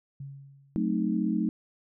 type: tone with exponential decay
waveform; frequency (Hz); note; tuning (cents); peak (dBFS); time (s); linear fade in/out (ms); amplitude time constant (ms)
sine; 138.59; C#3; 0; -35; 0.2-1.08; 5; 190
type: chord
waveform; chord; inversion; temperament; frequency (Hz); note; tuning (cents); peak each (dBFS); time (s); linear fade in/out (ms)
sine; F# diminished seventh; none; equal; 185 / 220 / 261.6 / 311.1; F#3 / A3 / C4 / Eb4; 0 / 0 / 0 / 0; -30 / -28 / -34 / -30; 0.76-1.49; 0
effects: none